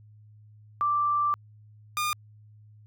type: tone pair in turn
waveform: sine / sawtooth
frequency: 1174.7 / 1213.3 Hz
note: D6 / D#6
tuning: 0 / -44 cents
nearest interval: minor second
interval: 56 cents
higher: second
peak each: -22 dBFS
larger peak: neither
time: 0.81-1.34 / 1.97-2.13 s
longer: first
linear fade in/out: 0 ms
effects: added 106 Hz sine -50 dBFS peak until 2.86 s